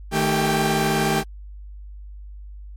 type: tone cluster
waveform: sawtooth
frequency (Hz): 155.2 / 220.5 / 387.4 / 794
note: D#3 / A3 / G4 / G5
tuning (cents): -4 / +4 / -20 / +22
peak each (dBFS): -20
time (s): 0.11-1.24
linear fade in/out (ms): 50
effects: added 50 Hz sine -35 dBFS peak until 2.76 s + MP3 64 kbps